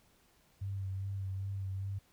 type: tone with vibrato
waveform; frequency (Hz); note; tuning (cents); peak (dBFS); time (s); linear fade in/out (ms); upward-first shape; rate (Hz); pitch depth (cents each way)
sine; 97; G2; -18; -35; 0.61-1.99; 10; sine; 2.5; 28
effects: pink hiss -68 dBFS RMS until 2.12 s